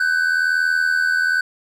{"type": "tone pair together", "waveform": "triangle", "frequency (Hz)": [1500, 1581], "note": ["F#6", "G6"], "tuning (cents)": [23, 14], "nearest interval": "minor second", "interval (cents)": 91, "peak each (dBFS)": [-15, -20], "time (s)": [0, 1.41], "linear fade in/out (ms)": 5, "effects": []}